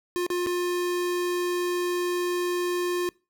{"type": "tone with dropouts", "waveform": "square", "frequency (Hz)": 354.6, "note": "F4", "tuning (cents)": 26, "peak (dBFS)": -25, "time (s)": [0.16, 3.09], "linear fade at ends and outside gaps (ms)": 0, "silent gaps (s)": [[0.265, 0.302], [0.463, 0.469]], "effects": ["noise-tail reverb RT60 0.3 s tail -24 dB re dry"]}